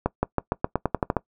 accelerating click train, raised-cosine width 1 ms, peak -7 dBFS, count 11, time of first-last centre 0.06-1.167 s, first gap 170 ms, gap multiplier 0.9, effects noise-tail reverb RT60 0.1 s tail -21 dB re dry

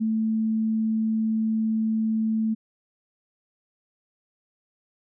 sine tone, 220.6 Hz, A3, 5 cents sharp, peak -21 dBFS, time 0-2.55 s, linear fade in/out 20 ms, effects none

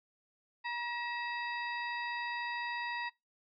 harmonic tone with a mistuned harmonic, 954 Hz, A#5, 40 cents sharp, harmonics 1 / 2 / 3 / 4 / 5, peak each -38 / -39 / -44 / -49 / -51 dBFS, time 0.64-3.1 s, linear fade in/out 20 ms, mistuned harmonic 3, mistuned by -150 cents, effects noise-tail reverb RT60 0.2 s tail -23 dB re dry

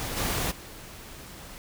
pink noise with level steps, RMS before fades -33 / -28 / -44 dBFS, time 0-1.58 s, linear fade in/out 0 ms, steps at 0.16 / 0.5 s, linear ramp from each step 20 ms, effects none

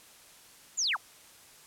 sine linear sweep, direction down, 7459 to 587.3 Hz, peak -26 dBFS, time 0.77-0.97 s, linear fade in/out 20 ms, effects white hiss -55 dBFS RMS until 1.66 s + low-pass 12000 Hz 12 dB/octave

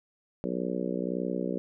harmonic tone, 61.74 Hz, B1, in tune, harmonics 3 / 4 / 5 / 6 / 7 / 8 / 9, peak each -34 / -35 / -36 / -37 / -37 / -38 / -39 dBFS, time 0.44-1.58 s, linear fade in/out 0 ms, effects none

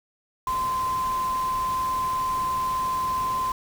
sine tone in noise, 1034 Hz, C6, 21 cents flat, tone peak -23 dBFS, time 0.47-3.52 s, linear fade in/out 2 ms, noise pink, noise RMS -38 dBFS, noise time 0.47-3.52 s, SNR +12 dB, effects none

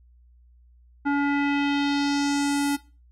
square tone with low-pass filter sweep, 284.4 Hz, C#4, 45 cents sharp, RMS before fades -23 dBFS, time 1.05-2.77 s, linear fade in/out 20 ms, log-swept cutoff 1400 to 12000 Hz, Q 2, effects noise-tail reverb RT60 0.3 s tail -18 dB re dry + added 60 Hz sine -52 dBFS peak until 3.11 s

